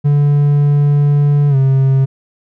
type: tone with pitch glide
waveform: triangle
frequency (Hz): 144.8 to 134.33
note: D3 to C3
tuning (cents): -24 to +46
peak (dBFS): -6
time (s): 0.04-2.06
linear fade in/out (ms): 20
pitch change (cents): -130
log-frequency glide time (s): 1.49-1.56
effects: none